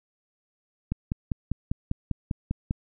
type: click train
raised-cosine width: 5 ms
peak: -14 dBFS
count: 10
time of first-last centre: 0.92-2.709 s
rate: 5.03 Hz
effects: none